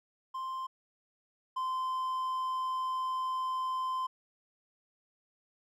triangle tone pair in turn, 1046.5 / 1034.5 Hz, C6 / C6, 0 / -20 cents, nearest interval unison, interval 20 cents, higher first, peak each -33 / -29 dBFS, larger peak second, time 0.34-0.67 / 1.56-4.07 s, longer second, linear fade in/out 10 ms, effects none

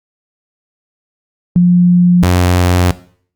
sine / sawtooth tone pair in turn, 177 / 89.53 Hz, F3 / F2, +23 / +44 cents, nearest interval octave, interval 1179 cents, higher first, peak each -4 dBFS, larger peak neither, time 1.56-2.23 / 2.23-2.91 s, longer second, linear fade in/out 0 ms, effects noise-tail reverb RT60 0.5 s tail -17 dB re dry + Opus 48 kbps

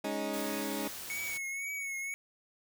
20% pulse chord, Ab suspended fourth, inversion none, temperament equal, 207.7 / 277.2 / 311.1 Hz, Ab3 / Db4 / Eb4, 0 / 0 / 0 cents, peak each -33 dBFS, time 0.04-0.88 s, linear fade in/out 5 ms
white noise, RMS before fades -43 dBFS, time 0.33-1.38 s, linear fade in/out 10 ms
square tone with vibrato, 2217 Hz, C#7, in tune, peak -36 dBFS, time 1.1-2.14 s, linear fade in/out 0 ms, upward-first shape triangle, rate 2 Hz, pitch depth 53 cents each way
effects none

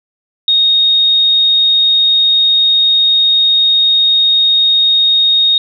sine tone, 3724 Hz, A#7, 2 cents flat, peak -7 dBFS, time 0.48-5.58 s, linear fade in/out 2 ms, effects none

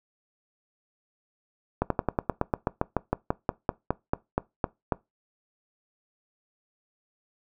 slowing click train, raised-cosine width 1 ms, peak -9 dBFS, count 20, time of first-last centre 1.82-4.922 s, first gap 83 ms, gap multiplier 1.07, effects noise-tail reverb RT60 0.2 s tail -21 dB re dry

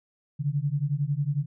sine beating tone pair, 138.5 / 149.5 Hz, C#3 / D3, -1 / +31 cents, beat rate 11 Hz, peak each -27 dBFS, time 0.39-1.46 s, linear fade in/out 20 ms, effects none

